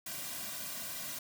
white noise with comb filter, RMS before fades -41 dBFS, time 0.06-1.19 s, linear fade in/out 5 ms, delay 2.3 ms, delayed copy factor -0.85, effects none

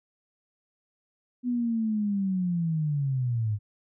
sine linear sweep, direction down, 249.5 to 101.6 Hz, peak -24 dBFS, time 1.43-3.59 s, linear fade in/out 50 ms, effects none

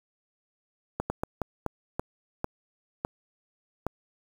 slowing click train, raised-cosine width 1 ms, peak -14 dBFS, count 9, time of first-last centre 1-3.866 s, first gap 100 ms, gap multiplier 1.35, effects 7-bit

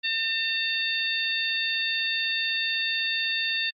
harmonic tone, 904 Hz, A5, 47 cents sharp, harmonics 2 / 3 / 4 / 5, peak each -30 / -29 / -29 / -33 dBFS, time 0.03-3.71 s, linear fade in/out 20 ms, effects AAC 48 kbps

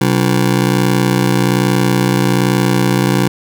25% pulse ring-modulated tone, 159.1 Hz, D#3, 39 cents sharp, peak -4 dBFS, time 0.01-3.28 s, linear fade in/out 2 ms, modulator 30.6 Hz, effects none

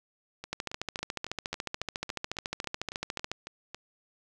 two click trains, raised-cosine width 0.2 ms, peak -22 / -15 dBFS, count 13 / 40, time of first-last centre 0.44-3.746 / 0.53-3.316 s, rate 3.63 / 14 Hz, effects none

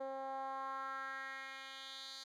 10% pulse tone with band-pass filter sweep, 268.2 Hz, C4, 43 cents sharp, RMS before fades -45 dBFS, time 0-2.24 s, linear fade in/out 10 ms, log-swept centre 560 to 4700 Hz, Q 2.9, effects none

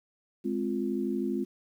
sine chord, F minor, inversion first, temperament just, 209.5 / 261.9 / 349.2 Hz, Ab3 / C4 / F4, +15 / +2 / 0 cents, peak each -32 dBFS, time 0.44-1.45 s, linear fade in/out 20 ms, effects 10-bit

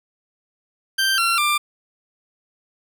20% pulse tone with pitch steps, 1568 / 1365 / 1188.3 Hz, G6 / F6 / D6, 0 / -40 / +20 cents, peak -12 dBFS, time 0.98-1.58 s, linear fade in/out 10 ms, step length 200 ms, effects none

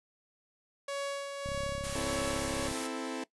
sawtooth tone with tremolo, 560 Hz, C#5, 18 cents sharp, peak -29 dBFS, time 0.88-2.68 s, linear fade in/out 5 ms, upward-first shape sine, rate 1.7 Hz, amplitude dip 45%
click train, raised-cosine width 5 ms, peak -29 dBFS, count 44, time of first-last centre 1.46-2.714 s, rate 34.3 Hz
white noise, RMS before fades -39 dBFS, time 1.83-2.88 s, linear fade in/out 20 ms
sawtooth chord, A minor, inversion first, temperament equal, 261.6 / 329.6 / 440 Hz, C4 / E4 / A4, 0 / 0 / 0 cents, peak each -34 / -36 / -37 dBFS, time 1.95-3.24 s, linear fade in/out 5 ms
effects noise-tail reverb RT60 0.1 s tail -19 dB re dry + resampled to 24000 Hz

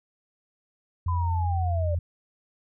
sine tone with pitch glide, 86.5 to 85.56 Hz, F2 to F2, -16 to -35 cents, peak -23 dBFS, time 1.06-1.99 s, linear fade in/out 5 ms, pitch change -19 cents, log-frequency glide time 1.2-1.71 s
sine linear sweep, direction down, 1023 to 573 Hz, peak -30 dBFS, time 1.08-1.95 s, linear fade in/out 5 ms
effects none

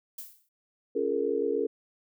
violet noise with exponential decay, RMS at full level -37 dBFS, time 0.18-0.49 s, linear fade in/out 5 ms, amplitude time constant 67 ms
sine chord, Bb minor seventh, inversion first, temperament just, 279.7 / 349.6 / 419.5 / 466.2 Hz, Db4 / F4 / Ab4 / Bb4, +16 / +2 / +17 / 0 cents, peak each -34 / -34 / -29 / -29 dBFS, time 0.95-1.67 s, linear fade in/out 10 ms
effects none

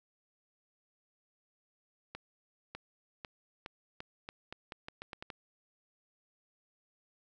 accelerating click train, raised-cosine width 0.3 ms, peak -26 dBFS, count 13, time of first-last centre 2.15-5.302 s, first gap 600 ms, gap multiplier 0.83, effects none

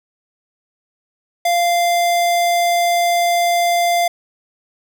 square tone, 694 Hz, F5, 11 cents flat, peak -14 dBFS, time 1.45-4.08 s, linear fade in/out 5 ms, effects none

